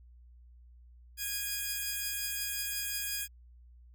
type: tone pair together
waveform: 5% pulse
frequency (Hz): 1643.2 / 2462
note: G#6 / D#7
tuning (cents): -19 / -19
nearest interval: perfect fifth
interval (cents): 700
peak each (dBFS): -25 / -27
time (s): 1.17-3.28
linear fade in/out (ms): 50
effects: added 60 Hz sine -53 dBFS peak until 3.94 s